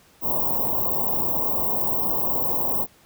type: band-stop noise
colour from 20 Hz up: white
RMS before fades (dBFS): -23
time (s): 0.21-2.87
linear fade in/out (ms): 50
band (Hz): 1100 to 15000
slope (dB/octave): 96
effects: pink hiss -55 dBFS RMS until 3.05 s + high-pass 60 Hz 12 dB/octave